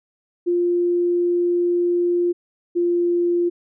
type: tone pair in turn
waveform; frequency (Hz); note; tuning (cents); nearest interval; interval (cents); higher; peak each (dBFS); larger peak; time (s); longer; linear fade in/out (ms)
sine; 350 / 347.8; F4 / F4; +4 / -7; unison; 11; first; -16; neither; 0.46-2.33 / 2.75-3.5; first; 20
effects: none